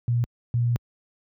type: tone pair in turn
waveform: sine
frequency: 119.5 / 119.5 Hz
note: A#2 / A#2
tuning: +43 / +43 cents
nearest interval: unison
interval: 0 cents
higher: neither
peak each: -19 dBFS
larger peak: neither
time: 0.08-0.24 / 0.54-0.76 s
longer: second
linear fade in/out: 0 ms
effects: high-pass 60 Hz 12 dB/octave